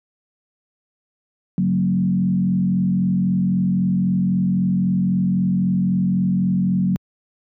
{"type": "tone with frequency modulation", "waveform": "sine", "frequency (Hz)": 184.8, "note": "F#3", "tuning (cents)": -2, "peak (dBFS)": -15, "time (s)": [1.58, 6.96], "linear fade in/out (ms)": 0, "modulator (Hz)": 43.8, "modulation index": 0.85, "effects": ["high-pass 100 Hz 12 dB/octave"]}